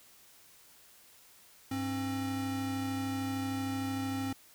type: tone pair together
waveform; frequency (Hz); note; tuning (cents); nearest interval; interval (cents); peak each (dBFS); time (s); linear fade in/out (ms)
square; 100.39 / 268; G2 / C4; +42 / +42; octave + perfect fourth; 1700; -40 / -34; 1.71-4.33; 5
effects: white hiss -59 dBFS RMS until 4.54 s